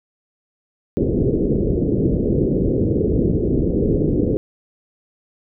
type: low-pass noise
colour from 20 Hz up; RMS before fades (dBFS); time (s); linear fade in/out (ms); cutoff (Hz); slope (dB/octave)
white; -18; 0.97-4.37; 0; 460; 48
effects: none